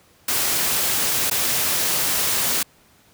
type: noise with dropouts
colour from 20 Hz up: white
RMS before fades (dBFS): -21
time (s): 0.28-2.63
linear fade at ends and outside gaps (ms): 5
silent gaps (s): 1.3-1.311
effects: pink hiss -55 dBFS RMS until 3.13 s + high-pass 60 Hz 12 dB/octave